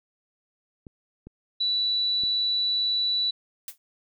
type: clicks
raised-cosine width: 3 ms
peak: -29 dBFS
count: 3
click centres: 0.868 / 1.27 / 2.236 s
type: tone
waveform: sine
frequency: 3951 Hz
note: B7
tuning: in tune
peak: -22 dBFS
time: 1.6-3.31 s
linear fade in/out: 10 ms
type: noise with exponential decay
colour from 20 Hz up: blue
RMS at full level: -32 dBFS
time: 3.68-3.78 s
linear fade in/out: 1 ms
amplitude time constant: 20 ms
effects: none